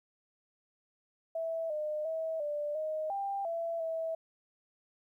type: tone with pitch steps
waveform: sine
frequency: 655 / 607 / 645 / 590 / 623 / 793 / 669 / 651 Hz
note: E5 / D#5 / E5 / D5 / D#5 / G5 / E5 / E5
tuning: -11 / -43 / -38 / +8 / +2 / +20 / +25 / -22 cents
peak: -32 dBFS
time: 1.35-4.15 s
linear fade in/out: 5 ms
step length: 350 ms
effects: 12-bit